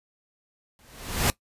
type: noise with exponential growth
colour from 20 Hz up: pink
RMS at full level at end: -19 dBFS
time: 0.79-1.3 s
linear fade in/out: 0 ms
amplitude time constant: 110 ms
effects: noise-tail reverb RT60 0.1 s tail -19 dB re dry + resampled to 32000 Hz